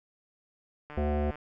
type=click train; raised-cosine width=0.5 ms; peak=-29 dBFS; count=69; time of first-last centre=0.9-1.356 s; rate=149 Hz
type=harmonic tone; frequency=74.1 Hz; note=D2; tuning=16 cents sharp; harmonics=1 / 3 / 5 / 7 / 9 / 10; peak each=-28 / -33 / -35 / -36 / -38 / -38 dBFS; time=0.97-1.31 s; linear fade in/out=5 ms
effects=none